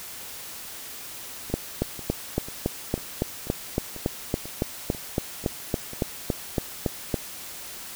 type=two click trains; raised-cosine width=2 ms; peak=-24 / -9 dBFS; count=10 / 21; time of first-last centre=1.5-5.933 / 1.54-7.142 s; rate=2.03 / 3.57 Hz; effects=white hiss -39 dBFS RMS until 7.95 s